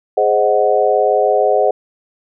sine chord, Ab dominant seventh, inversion none, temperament equal with one note detuned, 417 / 523.3 / 622.3 / 740 Hz, Ab4 / C5 / Eb5 / Gb5, +7 / 0 / 0 / 0 cents, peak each -16 dBFS, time 0.17-1.71 s, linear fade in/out 5 ms, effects none

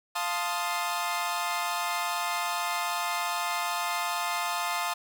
sawtooth chord, F dominant seventh, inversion none, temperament equal, 698.5 / 880 / 1046.5 / 1244.5 Hz, F5 / A5 / C6 / Eb6, 0 / 0 / 0 / 0 cents, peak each -30 dBFS, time 0.15-4.94 s, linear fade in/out 10 ms, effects none

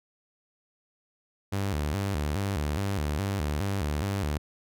sawtooth tone with vibrato, 85.7 Hz, F2, 32 cents flat, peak -23 dBFS, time 1.52-4.38 s, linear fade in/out 10 ms, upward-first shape square, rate 2.4 Hz, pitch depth 250 cents each way, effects none

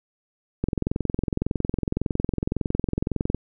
click train, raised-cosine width 3 ms, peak -10 dBFS, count 60, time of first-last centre 0.64-3.346 s, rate 21.8 Hz, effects none

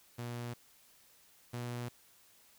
sawtooth tone pair in turn, 120 / 120.9 Hz, B2 / B2, -49 / -36 cents, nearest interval unison, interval 13 cents, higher second, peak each -35 / -34 dBFS, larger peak second, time 0.18-0.54 / 1.53-1.89 s, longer neither, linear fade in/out 10 ms, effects white hiss -64 dBFS RMS until 2.58 s

